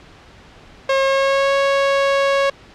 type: tone with pitch glide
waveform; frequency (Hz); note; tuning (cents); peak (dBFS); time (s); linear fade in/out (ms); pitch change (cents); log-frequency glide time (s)
sawtooth; 540 to 552.6; C#5 to C#5; -45 to -6; -10; 0.89-2.5; 5; +39; 1.04-1.54
effects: pink hiss -44 dBFS RMS until 2.74 s + low-pass 4000 Hz 12 dB/octave